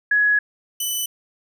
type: tone pair in turn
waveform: sine / 10% pulse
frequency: 1679 / 2992 Hz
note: G#6 / F#7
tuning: +18 / +19 cents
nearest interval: minor seventh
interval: 1001 cents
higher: second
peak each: -14 dBFS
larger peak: neither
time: 0.11-0.39 / 0.8-1.06 s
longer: first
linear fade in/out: 5 ms
effects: none